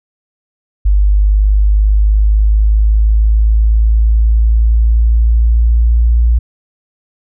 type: linear sweep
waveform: sine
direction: up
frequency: 50 to 58.27 Hz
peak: -6 dBFS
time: 0.85-6.39 s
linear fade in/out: 10 ms
effects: none